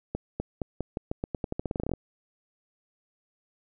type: accelerating click train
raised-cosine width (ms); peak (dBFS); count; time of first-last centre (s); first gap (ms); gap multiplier
2; -16; 20; 0.15-1.937; 250; 0.87
effects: none